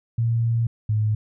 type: tone pair in turn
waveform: sine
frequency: 115.8 / 107.44 Hz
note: A#2 / A2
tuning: -11 / -41 cents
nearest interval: minor second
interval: 130 cents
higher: first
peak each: -18 dBFS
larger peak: neither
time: 0.18-0.67 / 0.89-1.15 s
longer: first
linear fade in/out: 5 ms
effects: none